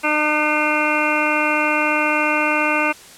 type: harmonic tone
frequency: 302.4 Hz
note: D#4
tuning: 49 cents flat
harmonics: 1 / 2 / 3 / 4 / 5 / 7 / 8 / 9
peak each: -24 / -24 / -24 / -24 / -24 / -24 / -24 / -24 dBFS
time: 0.03-2.93 s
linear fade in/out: 20 ms
effects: white hiss -42 dBFS RMS until 3.17 s + low-pass 10000 Hz 12 dB/octave